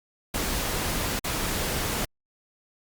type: noise with dropouts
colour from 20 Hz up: pink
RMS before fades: -28 dBFS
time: 0.34-2.05 s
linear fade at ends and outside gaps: 5 ms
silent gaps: 1.193-1.242 s
effects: Opus 48 kbps